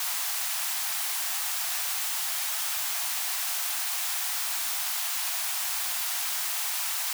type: high-pass noise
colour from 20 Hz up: white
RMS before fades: -30 dBFS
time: 0-7.13 s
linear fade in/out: 2 ms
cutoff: 660 Hz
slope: 96 dB/octave
effects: none